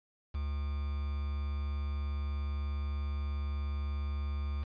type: tone with quantisation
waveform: triangle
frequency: 71.6 Hz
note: D2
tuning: 43 cents flat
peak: -30 dBFS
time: 0.34-4.64 s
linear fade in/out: 10 ms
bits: 8
effects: resampled to 11025 Hz